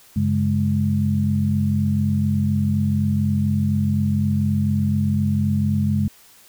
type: tone cluster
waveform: sine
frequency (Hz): 96.3 / 140.4 / 207.8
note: G2 / C#3 / G#3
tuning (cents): -30 / +22 / +1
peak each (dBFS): -21 / -23 / -20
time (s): 0.16-6.08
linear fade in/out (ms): 5
effects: white hiss -50 dBFS RMS until 6.48 s